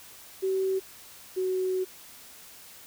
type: tone pair in turn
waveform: sine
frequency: 381.2 / 372.5 Hz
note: G4 / F#4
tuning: -48 / +12 cents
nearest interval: unison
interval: 40 cents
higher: first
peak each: -24 / -25 dBFS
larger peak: first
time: 0.42-0.8 / 1.36-1.85 s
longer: second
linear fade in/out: 20 ms
effects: white hiss -49 dBFS RMS until 2.86 s